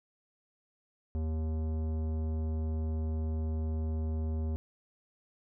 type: tone with tanh clipping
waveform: sine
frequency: 79 Hz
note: D#2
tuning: 27 cents sharp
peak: -32 dBFS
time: 1.15-4.56 s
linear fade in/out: 0 ms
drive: 15 dB
effects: none